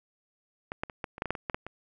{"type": "clicks", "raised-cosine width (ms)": 0.5, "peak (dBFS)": [-19, -15, -26, -18, -27, -14, -19, -12, -22, -16, -15, -24], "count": 12, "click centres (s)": [0.719, 0.835, 0.898, 1.042, 1.181, 1.221, 1.257, 1.306, 1.352, 1.498, 1.545, 1.666], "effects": []}